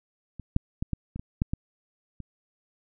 clicks, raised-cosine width 5 ms, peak -26 / -9 / -16 / -15 / -23 / -24 / -11 / -15 / -26 dBFS, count 9, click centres 0.397 / 0.564 / 0.825 / 0.933 / 1.16 / 1.195 / 1.419 / 1.535 / 2.203 s, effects none

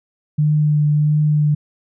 sine tone with vibrato, 150 Hz, D3, 37 cents sharp, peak -12 dBFS, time 0.38-1.55 s, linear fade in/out 10 ms, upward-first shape triangle, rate 1.5 Hz, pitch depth 18 cents each way, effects none

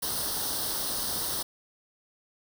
white noise with comb filter, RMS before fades -31 dBFS, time 0.02-1.43 s, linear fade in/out 10 ms, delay 0.21 ms, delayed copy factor +0.8, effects none

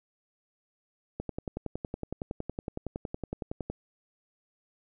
click train, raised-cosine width 2 ms, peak -20 dBFS, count 28, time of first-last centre 1.2-3.7 s, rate 10.8 Hz, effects none

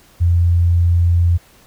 sine tone, 86.2 Hz, F2, 22 cents flat, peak -10 dBFS, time 0.2-1.38 s, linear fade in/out 20 ms, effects pink hiss -49 dBFS RMS until 1.66 s

